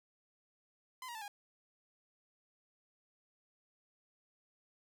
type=tone with pitch steps; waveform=sawtooth; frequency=1023 / 949 / 880.3 / 816.7 Hz; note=C6 / A#5 / A5 / G#5; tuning=-39 / +31 / +1 / -29 cents; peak=-40 dBFS; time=1.02-1.28 s; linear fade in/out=2 ms; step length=65 ms; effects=none